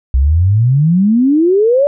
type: exponential sweep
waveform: sine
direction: up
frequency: 61.8 to 590 Hz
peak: -7 dBFS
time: 0.14-1.87 s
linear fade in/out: 0 ms
effects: none